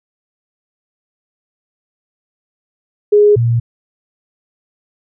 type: tone pair in turn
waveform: sine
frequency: 415.3 / 117.38 Hz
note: G#4 / A#2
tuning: 0 / +12 cents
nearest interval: octave + minor seventh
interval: 2188 cents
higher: first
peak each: -5 / -10 dBFS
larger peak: first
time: 3.12-3.36 / 3.36-3.6 s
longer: neither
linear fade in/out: 10 ms
effects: none